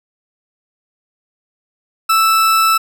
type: tone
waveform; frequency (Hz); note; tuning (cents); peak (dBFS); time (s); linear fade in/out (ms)
40% pulse; 1318.5; E6; 0; -9; 2.09-2.78; 10
effects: none